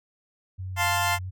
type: tone with vibrato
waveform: sine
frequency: 92.5 Hz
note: F#2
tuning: in tune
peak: -31 dBFS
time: 0.58-1.31 s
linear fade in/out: 20 ms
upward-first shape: square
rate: 3 Hz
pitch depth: 17 cents each way
type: chord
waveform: 20% pulse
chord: F major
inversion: none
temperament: equal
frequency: 698.5 / 880 / 1046.5 Hz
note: F5 / A5 / C6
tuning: 0 / 0 / 0 cents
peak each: -22 dBFS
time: 0.76-1.19 s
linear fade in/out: 50 ms
effects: none